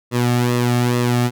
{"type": "tone with flanger", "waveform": "sawtooth", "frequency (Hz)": 121.8, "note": "B2", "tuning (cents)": -24, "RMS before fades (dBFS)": -17, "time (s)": [0.11, 1.31], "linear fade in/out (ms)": 50, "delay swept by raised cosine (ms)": [1.3, 2.03], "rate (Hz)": 2.3, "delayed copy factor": -0.65, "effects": []}